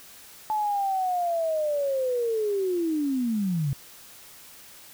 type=linear sweep; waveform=sine; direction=down; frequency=867 to 130.81 Hz; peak=-23 dBFS; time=0.5-3.73 s; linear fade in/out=0 ms; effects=white hiss -48 dBFS RMS until 4.93 s